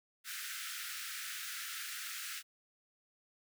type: high-pass noise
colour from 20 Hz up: pink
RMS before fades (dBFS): -43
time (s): 0.24-2.43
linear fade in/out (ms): 50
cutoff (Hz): 1300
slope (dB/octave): 96
effects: none